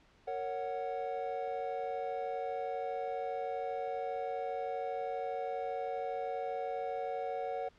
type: chord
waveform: triangle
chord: F# major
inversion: first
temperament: just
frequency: 462.5 / 555 / 740 Hz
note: A#4 / C#5 / F#5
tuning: -14 / +2 / 0 cents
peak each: -38 / -38 / -36 dBFS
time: 0.27-7.69 s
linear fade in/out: 10 ms
effects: pink hiss -65 dBFS RMS until 7.78 s + low-pass 4000 Hz 12 dB/octave